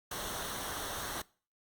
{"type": "noise with comb filter", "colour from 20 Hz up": "pink", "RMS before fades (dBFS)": -39, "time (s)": [0.11, 1.22], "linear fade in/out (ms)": 5, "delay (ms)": 0.41, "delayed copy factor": -0.6, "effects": ["noise-tail reverb RT60 0.4 s tail -22 dB re dry", "Opus 48 kbps"]}